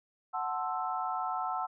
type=chord; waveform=sine; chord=F# half-diminished seventh; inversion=none; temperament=equal; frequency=740 / 880 / 1046.5 / 1318.5 Hz; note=F#5 / A5 / C6 / E6; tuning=0 / 0 / 0 / 0 cents; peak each=-35 / -37 / -39 / -36 dBFS; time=0.33-1.67 s; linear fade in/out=20 ms; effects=none